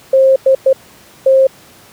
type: tone bursts at uneven times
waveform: sine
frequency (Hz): 532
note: C5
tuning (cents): +29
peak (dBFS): -5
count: 4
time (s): 0.13-0.36 / 0.46-0.55 / 0.66-0.73 / 1.26-1.47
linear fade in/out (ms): 5
effects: pink hiss -42 dBFS RMS until 1.92 s + high-pass 100 Hz 12 dB/octave